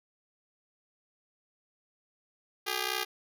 5% pulse ring-modulated tone, 403.9 Hz, G#4, 48 cents flat, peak -16 dBFS, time 2.66-3.05 s, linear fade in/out 20 ms, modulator 31.8 Hz, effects none

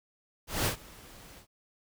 pink noise with ADSR envelope, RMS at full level -27 dBFS, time 0.47-1.47 s, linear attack 190 ms, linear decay 99 ms, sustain -24 dB, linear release 91 ms, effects none

